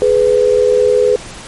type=tone pair together; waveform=sine; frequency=420 / 499.5 Hz; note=G#4 / B4; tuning=+19 / +20 cents; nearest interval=minor third; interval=301 cents; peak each=-11 / -10 dBFS; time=0.02-1.16 s; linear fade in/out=0 ms; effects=pink hiss -31 dBFS RMS until 1.47 s + MP3 48 kbps